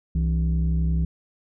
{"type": "tone pair together", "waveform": "sine", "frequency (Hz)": [65.41, 164.71], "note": ["C2", "E3"], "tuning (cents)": [0, -1], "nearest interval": "octave + major third", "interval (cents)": 1599, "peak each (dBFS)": [-19, -22], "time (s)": [0.15, 1.05], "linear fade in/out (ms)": 5, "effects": ["tanh soft clip ceiling -16 dBFS"]}